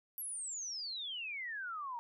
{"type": "exponential sweep", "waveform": "sine", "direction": "down", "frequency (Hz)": [11850, 920], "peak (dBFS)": -39, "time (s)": [0.18, 1.99], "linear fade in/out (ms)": 0, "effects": []}